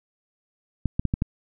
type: clicks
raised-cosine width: 5 ms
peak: -10 dBFS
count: 5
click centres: 0.857 / 0.995 / 1.053 / 1.139 / 1.221 s
effects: none